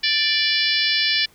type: harmonic tone with a mistuned harmonic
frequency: 587.3 Hz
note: D5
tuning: in tune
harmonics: 3 / 4 / 5 / 6 / 7 / 8 / 9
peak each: -25 / -25 / -25 / -25 / -25 / -25 / -25 dBFS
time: 0.03-1.26 s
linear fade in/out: 10 ms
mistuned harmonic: 6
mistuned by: -36 cents
effects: pink hiss -54 dBFS RMS until 1.34 s